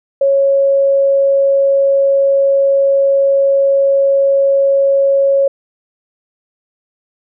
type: tone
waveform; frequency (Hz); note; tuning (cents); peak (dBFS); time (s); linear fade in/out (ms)
sine; 551; C#5; -11; -8; 0.21-5.48; 5
effects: none